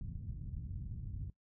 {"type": "low-pass noise", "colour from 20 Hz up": "white", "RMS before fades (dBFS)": -43, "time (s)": [0.01, 1.3], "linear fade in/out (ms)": 2, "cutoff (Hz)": 140, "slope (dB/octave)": 24, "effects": ["noise-tail reverb RT60 0.1 s tail -19 dB re dry"]}